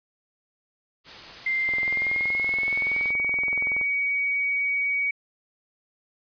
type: noise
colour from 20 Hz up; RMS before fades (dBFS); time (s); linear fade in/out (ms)
white; -41; 1.04-3.14; 50
type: tone with pitch glide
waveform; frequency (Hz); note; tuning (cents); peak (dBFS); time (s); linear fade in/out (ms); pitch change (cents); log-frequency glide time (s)
sine; 2093 to 2256; C7 to C#7; 0 to +30; -22; 1.46-5.11; 5; +130; 1.82-3.03
type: click train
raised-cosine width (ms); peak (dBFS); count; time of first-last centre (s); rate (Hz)
1; -24; 46; 1.69-3.813; 21.2
effects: resampled to 11025 Hz